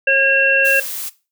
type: harmonic tone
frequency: 543 Hz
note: C#5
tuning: 36 cents flat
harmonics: 1 / 3 / 5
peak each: -17 / -14 / -15 dBFS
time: 0.07-0.8 s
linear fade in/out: 5 ms
type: noise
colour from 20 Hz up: blue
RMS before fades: -26 dBFS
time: 0.64-1.1 s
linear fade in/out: 20 ms
effects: noise-tail reverb RT60 0.3 s tail -18 dB re dry